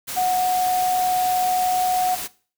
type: tone in noise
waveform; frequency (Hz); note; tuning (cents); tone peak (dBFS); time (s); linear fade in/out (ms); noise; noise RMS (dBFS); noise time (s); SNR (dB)
sine; 734; F#5; -14; -17; 0.16-2.16; 20; white; -30; 0.07-2.28; +10
effects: noise-tail reverb RT60 0.4 s tail -19 dB re dry